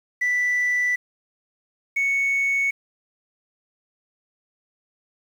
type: tone pair in turn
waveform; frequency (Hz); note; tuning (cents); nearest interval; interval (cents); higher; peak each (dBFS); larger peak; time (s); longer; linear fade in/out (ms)
sine; 1975.5 / 2217; B6 / C#7; 0 / 0; major second; 200; second; -17; neither; 0.21-0.96 / 1.96-2.71; neither; 10
effects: tanh soft clip ceiling -17 dBFS + 8-bit